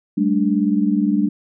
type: chord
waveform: sine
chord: G suspended second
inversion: none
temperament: equal with one note detuned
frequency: 196 / 215.6 / 293.7 Hz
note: G3 / A3 / D4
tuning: 0 / -35 / 0 cents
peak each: -19 dBFS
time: 0.17-1.29 s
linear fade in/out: 10 ms
effects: none